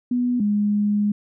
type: tone pair in turn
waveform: sine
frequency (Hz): 245.8 / 206.9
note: B3 / G#3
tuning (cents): -8 / -6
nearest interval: minor third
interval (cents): 298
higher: first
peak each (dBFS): -18 / -17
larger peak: second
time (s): 0.11-0.4 / 0.4-1.12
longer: second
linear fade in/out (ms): 5
effects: none